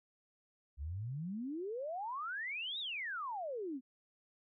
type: exponential two-way sweep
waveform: sine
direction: up then down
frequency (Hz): 65 to 3871 to 243.4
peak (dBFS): -38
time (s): 0.77-3.81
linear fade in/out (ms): 50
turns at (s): 2.79
effects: none